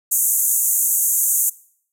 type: band-pass noise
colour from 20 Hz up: white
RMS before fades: -18 dBFS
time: 0.11-1.5 s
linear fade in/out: 10 ms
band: 6400 to 15000 Hz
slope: 96 dB/octave
effects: noise-tail reverb RT60 0.6 s tail -21 dB re dry